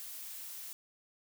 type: noise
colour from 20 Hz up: blue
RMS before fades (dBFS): -45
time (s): 0-0.73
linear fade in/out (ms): 0
effects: none